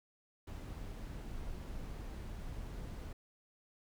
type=noise; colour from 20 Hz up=brown; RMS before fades=-44 dBFS; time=0.47-3.13 s; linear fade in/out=5 ms; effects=none